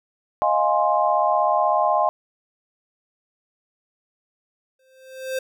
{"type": "chord", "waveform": "sine", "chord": "F minor seventh", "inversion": "third", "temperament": "equal with one note detuned", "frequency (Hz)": [622.3, 698.5, 830.6, 1051.3], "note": ["Eb5", "F5", "Ab5", "C6"], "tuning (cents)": [0, 0, 0, 8], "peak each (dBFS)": -22, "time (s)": [0.42, 2.09], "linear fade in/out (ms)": 0}
{"type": "tone with exponential growth", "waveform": "square", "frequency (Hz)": 523.3, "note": "C5", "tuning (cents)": 0, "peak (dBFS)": -22, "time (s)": [4.79, 5.39], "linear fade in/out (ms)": 5, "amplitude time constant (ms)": 130}
{"effects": []}